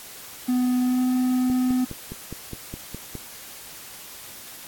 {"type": "tone with pitch glide", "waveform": "triangle", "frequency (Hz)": [250, 253.2], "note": ["B3", "B3"], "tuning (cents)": [21, 43], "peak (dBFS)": -17, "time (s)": [0.48, 1.85], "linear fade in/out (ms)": 10, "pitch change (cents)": 22, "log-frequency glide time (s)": [0.79, 1.02]}
{"type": "click train", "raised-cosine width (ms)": 3, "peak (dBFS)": -20, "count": 9, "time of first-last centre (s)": [1.5, 3.153], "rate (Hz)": 4.84}
{"effects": ["white hiss -41 dBFS RMS until 4.67 s", "AAC 64 kbps"]}